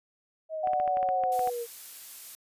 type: linear sweep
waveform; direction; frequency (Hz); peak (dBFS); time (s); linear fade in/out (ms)
sine; down; 641 to 463.4; -31; 0.49-1.67; 50
type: tone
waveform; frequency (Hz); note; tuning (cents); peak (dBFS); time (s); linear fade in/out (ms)
sine; 740; F#5; 0; -25; 0.63-1.5; 10
type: clicks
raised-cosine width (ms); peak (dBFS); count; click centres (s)
0.5; -25; 10; 0.673 / 0.734 / 0.8 / 0.877 / 0.971 / 1.029 / 1.089 / 1.237 / 1.393 / 1.474
type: noise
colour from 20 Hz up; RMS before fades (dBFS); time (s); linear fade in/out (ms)
blue; -43; 1.32-2.35; 0
effects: resampled to 32000 Hz